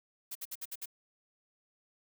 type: noise bursts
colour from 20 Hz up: blue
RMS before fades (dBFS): -40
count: 6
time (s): 0.31-0.858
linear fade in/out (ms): 10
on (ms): 43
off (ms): 58
effects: none